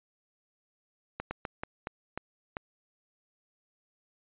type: slowing click train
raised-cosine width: 0.5 ms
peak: -19 dBFS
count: 7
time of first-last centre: 1.2-2.569 s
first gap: 110 ms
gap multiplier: 1.29
effects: resampled to 8000 Hz